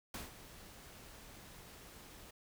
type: noise with ADSR envelope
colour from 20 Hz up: pink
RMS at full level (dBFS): -43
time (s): 0.14-2.31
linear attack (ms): 3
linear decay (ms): 150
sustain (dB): -12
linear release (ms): 8
effects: none